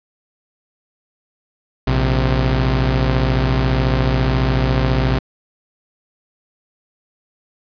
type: tone pair together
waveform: sawtooth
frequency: 58.27 / 130.81 Hz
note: A#1 / C3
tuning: 0 / 0 cents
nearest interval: octave + major second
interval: 1400 cents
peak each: -13 dBFS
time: 1.87-5.19 s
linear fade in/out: 5 ms
effects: resampled to 11025 Hz + 8-bit